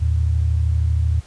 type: tone pair together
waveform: sine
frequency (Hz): 79 / 111.9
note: D#2 / A2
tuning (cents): +27 / +30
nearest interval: tritone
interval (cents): 603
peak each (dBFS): -16 / -22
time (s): 0-1.21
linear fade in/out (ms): 20
effects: pink hiss -48 dBFS RMS until 1.26 s + resampled to 22050 Hz